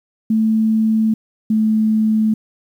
sine tone pair in turn, 220 / 217.7 Hz, A3 / A3, 0 / -18 cents, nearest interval unison, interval 18 cents, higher first, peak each -12 dBFS, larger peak neither, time 0.3-1.14 / 1.5-2.34 s, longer neither, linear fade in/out 5 ms, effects 8-bit

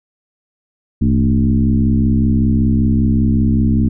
sine tone with frequency modulation, 154.9 Hz, D#3, 7 cents flat, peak -10 dBFS, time 1.01-3.89 s, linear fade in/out 10 ms, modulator 65.2 Hz, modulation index 1.8, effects none

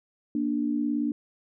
sine tone pair together, 235.8 / 294 Hz, A#3 / D4, +20 / +2 cents, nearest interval major third, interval 382 cents, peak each -28 / -26 dBFS, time 0.35-1.12 s, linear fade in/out 2 ms, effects none

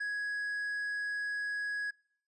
triangle tone, 1667 Hz, G#6, 6 cents sharp, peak -31 dBFS, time 0-1.91 s, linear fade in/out 10 ms, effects noise-tail reverb RT60 0.6 s tail -25 dB re dry + resampled to 24000 Hz

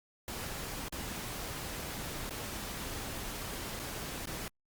pink noise with dropouts, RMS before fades -40 dBFS, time 0.28-4.48 s, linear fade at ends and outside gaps 1 ms, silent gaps 0.884-0.924 / 2.295-2.307 / 3.793-3.797 / 4.256-4.272 s, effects Opus 48 kbps

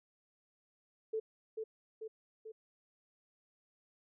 sine tone with echo, 440 Hz, A4, in tune, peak -33 dBFS, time 1.13-1.2 s, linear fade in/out 10 ms, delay 440 ms, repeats 3, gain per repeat -4 dB, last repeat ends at 2.52 s, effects none

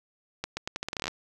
accelerating click train, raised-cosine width 0.2 ms, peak -14 dBFS, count 14, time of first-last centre 0.44-1.08 s, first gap 130 ms, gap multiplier 0.81, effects none

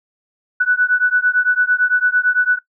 sine beating tone pair, 1480 / 1488.9 Hz, F#6 / F#6, 0 / +10 cents, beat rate 8.9 Hz, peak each -15 dBFS, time 0.6-2.59 s, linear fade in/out 10 ms, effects noise-tail reverb RT60 0.1 s tail -18 dB re dry

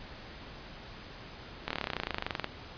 slowing click train, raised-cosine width 0.3 ms, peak -15 dBFS, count 23, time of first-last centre 1.68-2.443 s, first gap 25 ms, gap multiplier 1.03, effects pink hiss -47 dBFS RMS until 2.77 s + resampled to 11025 Hz

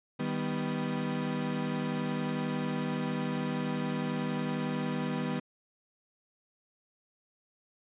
35% pulse chord, Eb augmented, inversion none, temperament equal, 155.56 / 196 / 246.9 Hz, Eb3 / G3 / B3, 0 / 0 / 0 cents, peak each -34 / -34 / -32 dBFS, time 0.19-5.4 s, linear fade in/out 10 ms, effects resampled to 8000 Hz

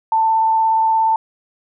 sine tone with vibrato, 890 Hz, A5, 20 cents sharp, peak -12 dBFS, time 0.12-1.16 s, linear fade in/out 2 ms, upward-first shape triangle, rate 17 Hz, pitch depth 13 cents each way, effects none

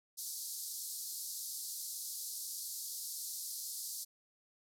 white band-pass noise, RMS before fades -43 dBFS, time 0.17-4.05 s, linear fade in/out 20 ms, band 4200 to 14000 Hz, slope 48 dB/octave, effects none

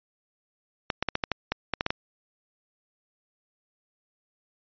clicks, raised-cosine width 0.3 ms, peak -9 dBFS, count 11, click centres 0.902 / 1.026 / 1.087 / 1.154 / 1.238 / 1.317 / 1.52 / 1.737 / 1.809 / 1.864 / 1.905 s, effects resampled to 11025 Hz

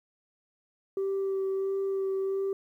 sine tone with vibrato, 387.8 Hz, G4, 19 cents flat, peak -25 dBFS, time 0.97-2.53 s, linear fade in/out 2 ms, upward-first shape sine, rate 1.5 Hz, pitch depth 12 cents each way, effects tanh soft clip ceiling -25 dBFS + 11-bit

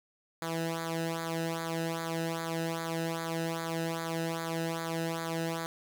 sawtooth tone with flanger, 164.81 Hz, E3, in tune, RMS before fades -34 dBFS, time 0.42-5.66 s, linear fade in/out 0 ms, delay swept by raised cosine 0.35 to 0.91 ms, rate 2.5 Hz, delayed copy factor -0.8, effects none

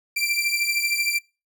sawtooth beating tone pair, 2349 / 2362 Hz, D7 / D7, 0 / +9 cents, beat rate 13 Hz, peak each -21 dBFS, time 0.16-1.19 s, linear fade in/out 10 ms, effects noise-tail reverb RT60 0.3 s tail -25 dB re dry

